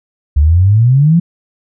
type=exponential sweep; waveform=sine; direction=up; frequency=69.3 to 176 Hz; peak=-5 dBFS; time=0.36-1.2 s; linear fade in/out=10 ms; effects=none